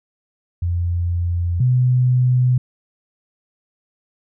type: tone pair in turn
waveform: sine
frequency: 86.8 / 125.86 Hz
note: F2 / B2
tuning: -10 / +33 cents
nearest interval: tritone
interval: 643 cents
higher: second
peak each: -17 / -12 dBFS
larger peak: second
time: 0.62-1.6 / 1.6-2.58 s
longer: neither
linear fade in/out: 5 ms
effects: none